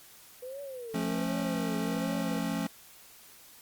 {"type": "tone with vibrato", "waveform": "sine", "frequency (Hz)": 491.3, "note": "B4", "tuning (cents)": -9, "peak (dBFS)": -38, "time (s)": [0.42, 2.39], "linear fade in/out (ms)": 10, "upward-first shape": "triangle", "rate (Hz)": 1.3, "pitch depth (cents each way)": 270}
{"type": "chord", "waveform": "square", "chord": "F augmented", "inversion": "none", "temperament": "just", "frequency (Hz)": [174.61, 218.3, 272.8], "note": ["F3", "A3", "C#4"], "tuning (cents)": [0, -13, -28], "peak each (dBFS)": -35, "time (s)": [0.94, 2.67], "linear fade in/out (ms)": 5}
{"effects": ["white hiss -54 dBFS RMS until 3.61 s", "Opus 48 kbps"]}